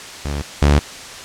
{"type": "tone pair in turn", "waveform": "sawtooth", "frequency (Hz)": [72, 72.46], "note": ["D2", "D2"], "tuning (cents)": [-34, -23], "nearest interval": "unison", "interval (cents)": 11, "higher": "second", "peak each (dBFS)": [-17, -6], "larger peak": "second", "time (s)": [[0.25, 0.42], [0.62, 0.79]], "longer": "neither", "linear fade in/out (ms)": 0, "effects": ["white hiss -33 dBFS RMS until 1.24 s", "low-pass 7000 Hz 12 dB/octave"]}